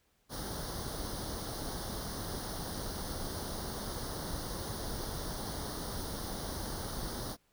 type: noise with comb filter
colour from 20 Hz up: pink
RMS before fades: -39 dBFS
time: 0.29-7.37 s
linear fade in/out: 50 ms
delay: 0.2 ms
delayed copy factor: +0.85
effects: pink hiss -73 dBFS RMS until 7.52 s